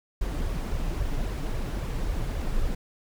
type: noise with flanger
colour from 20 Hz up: brown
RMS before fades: -28 dBFS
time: 0.21-2.75 s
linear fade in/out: 5 ms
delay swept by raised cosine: 1.7 to 7.1 ms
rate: 3.7 Hz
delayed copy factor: +0.6
effects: none